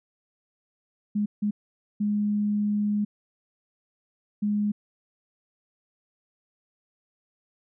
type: tone bursts at uneven times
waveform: sine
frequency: 207.7 Hz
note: G#3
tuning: in tune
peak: -22 dBFS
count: 4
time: 1.15-1.26 / 1.42-1.51 / 2-3.05 / 4.42-4.72 s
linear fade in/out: 10 ms
effects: none